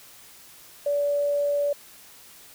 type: tone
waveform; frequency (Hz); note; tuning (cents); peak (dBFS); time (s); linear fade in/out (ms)
sine; 576; D5; -34; -21; 0.86-1.73; 5
effects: white hiss -49 dBFS RMS until 2.54 s